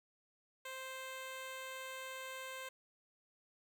10% pulse tone, 523.3 Hz, C5, in tune, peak -36 dBFS, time 0.65-2.69 s, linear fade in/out 5 ms, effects 13-bit

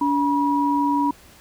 sine tone pair together, 286.5 / 966 Hz, D4 / B5, -43 / -39 cents, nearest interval octave + major sixth, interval 2104 cents, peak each -20 dBFS, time 0.01-1.11 s, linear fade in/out 5 ms, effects pink hiss -49 dBFS RMS until 1.4 s

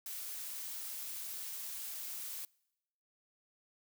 blue noise, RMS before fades -43 dBFS, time 0.06-2.45 s, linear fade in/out 2 ms, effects noise-tail reverb RT60 0.9 s tail -26 dB re dry

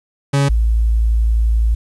40% pulse / sine tone pair in turn, 140.1 / 55.84 Hz, C#3 / A1, +19 / +26 cents, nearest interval octave + major third, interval 1593 cents, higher first, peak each -11 dBFS, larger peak neither, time 0.33-0.49 / 0.49-1.75 s, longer second, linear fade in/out 10 ms, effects resampled to 24000 Hz + 8-bit

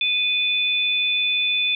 sine tone pair together, 2477 / 3503 Hz, D#7 / A7, -8 / -8 cents, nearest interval tritone, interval 600 cents, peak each -21 dBFS, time 0.01-1.75 s, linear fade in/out 2 ms, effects none

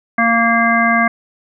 harmonic tone, 231.2 Hz, A#3, 14 cents flat, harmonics 1 / 3 / 5 / 7 / 9, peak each -17 / -17 / -17 / -17 / -17 dBFS, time 0.18-1.08 s, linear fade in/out 5 ms, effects none

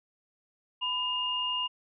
sine tone pair together, 1001 / 2831 Hz, B5 / F7, +23 / +23 cents, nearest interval octave + tritone, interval 1800 cents, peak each -34 / -29 dBFS, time 0.81-1.68 s, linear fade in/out 20 ms, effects none

